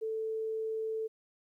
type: tone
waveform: sine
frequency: 441.6 Hz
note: A4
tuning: 6 cents sharp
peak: -32 dBFS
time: 0.01-1.08 s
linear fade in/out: 20 ms
effects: 12-bit